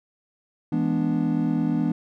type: chord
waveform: triangle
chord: E dominant seventh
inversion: none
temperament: equal with one note detuned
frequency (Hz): 164.81 / 207.7 / 244.5 / 293.7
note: E3 / G#3 / B3 / D4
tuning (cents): 0 / 0 / -17 / 0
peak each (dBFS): -24 / -27 / -23 / -24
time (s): 0.72-1.92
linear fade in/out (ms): 5
effects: none